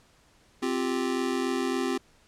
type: chord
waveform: square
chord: C suspended fourth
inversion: none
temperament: just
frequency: 261.6 / 348.8 / 392.4 Hz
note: C4 / F4 / G4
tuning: 0 / -2 / +2 cents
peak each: -30 / -32 / -32 dBFS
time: 0.62-1.98 s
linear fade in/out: 10 ms
effects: pink hiss -61 dBFS RMS until 2.27 s + low-pass 9000 Hz 12 dB/octave

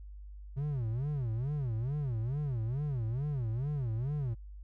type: tone with vibrato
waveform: triangle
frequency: 128.5 Hz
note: C3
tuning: 31 cents flat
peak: -29 dBFS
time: 0.56-4.35 s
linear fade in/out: 20 ms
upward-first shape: sine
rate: 2.3 Hz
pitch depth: 270 cents each way
effects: added 50 Hz sine -44 dBFS peak until 4.63 s

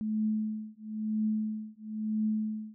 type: tone with tremolo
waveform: sine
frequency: 215.9 Hz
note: A3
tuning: 33 cents flat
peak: -25 dBFS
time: 0.01-2.74 s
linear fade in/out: 0 ms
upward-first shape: triangle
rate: 1 Hz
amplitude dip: 100%
effects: none

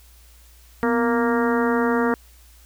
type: harmonic tone with a mistuned harmonic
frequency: 233.1 Hz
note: A#3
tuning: in tune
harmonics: 1 / 2 / 3 / 4 / 5 / 6 / 7 / 8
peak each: -21 / -22 / -30 / -28 / -29 / -29 / -33 / -32 dBFS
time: 0.83-2.14 s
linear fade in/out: 0 ms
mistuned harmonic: 1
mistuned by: +93 cents
effects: added 59 Hz sine -48 dBFS peak until 2.65 s + white hiss -54 dBFS RMS until 2.65 s

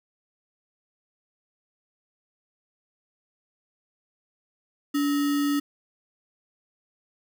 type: tone with sample-and-hold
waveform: sine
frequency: 287.2 Hz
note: D4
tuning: 39 cents flat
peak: -21 dBFS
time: 4.94-5.6 s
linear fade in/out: 10 ms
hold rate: 1575 Hz
effects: none

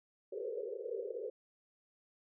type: band-pass noise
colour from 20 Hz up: pink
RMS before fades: -41 dBFS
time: 0.32-1.3 s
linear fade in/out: 5 ms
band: 390 to 530 Hz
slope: 96 dB/octave
effects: none

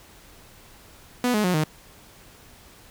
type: tone with pitch steps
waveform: sawtooth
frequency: 247 / 211.3 / 180.81 / 154.7 Hz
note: B3 / G#3 / F#3 / D#3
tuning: 0 / +30 / -40 / -10 cents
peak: -16 dBFS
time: 1.24-1.64 s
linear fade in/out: 2 ms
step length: 100 ms
effects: pink hiss -50 dBFS RMS until 2.9 s

